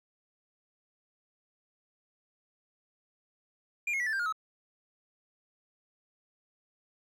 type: tone with pitch steps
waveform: triangle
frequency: 2400 / 2163 / 1949.4 / 1756.9 / 1583.4 / 1427 / 1286.1 Hz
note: D7 / C#7 / B6 / A6 / G6 / F6 / E6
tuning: +37 / -43 / -23 / -3 / +17 / +37 / -43 cents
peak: -27 dBFS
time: 3.87-4.325 s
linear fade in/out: 5 ms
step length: 65 ms
effects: none